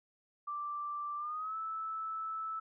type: tone with pitch glide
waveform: sine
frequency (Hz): 1174.7 to 1311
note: D6 to E6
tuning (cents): 0 to -10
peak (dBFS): -36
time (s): 0.47-2.6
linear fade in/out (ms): 10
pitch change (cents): +190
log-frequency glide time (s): 1.17-1.56
effects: none